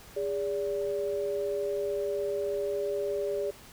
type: tone pair together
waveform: sine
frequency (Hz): 407.6 / 576.4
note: G#4 / D5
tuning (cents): -32 / -33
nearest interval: tritone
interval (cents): 599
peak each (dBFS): -30 / -32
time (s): 0.16-3.51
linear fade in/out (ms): 10
effects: pink hiss -51 dBFS RMS until 3.72 s